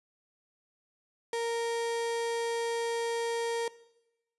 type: tone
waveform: 35% pulse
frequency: 464.5 Hz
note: A#4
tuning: 6 cents flat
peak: -28 dBFS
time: 1.33-3.68 s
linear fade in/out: 2 ms
effects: noise-tail reverb RT60 0.9 s tail -19 dB re dry + resampled to 24000 Hz